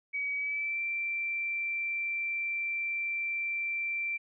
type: tone with pitch glide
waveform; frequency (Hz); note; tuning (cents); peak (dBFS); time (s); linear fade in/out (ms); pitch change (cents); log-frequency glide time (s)
sine; 2269 to 2349; C#7 to D7; +40 to 0; -30; 0.13-4.18; 20; +60; 0.36-0.8
effects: none